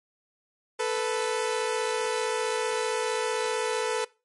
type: tone pair together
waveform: sawtooth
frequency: 440 / 495.4 Hz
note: A4 / B4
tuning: 0 / +5 cents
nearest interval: major second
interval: 205 cents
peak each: -24 / -25 dBFS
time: 0.79-4.05 s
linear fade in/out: 10 ms
effects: noise-tail reverb RT60 0.3 s tail -22 dB re dry + MP3 48 kbps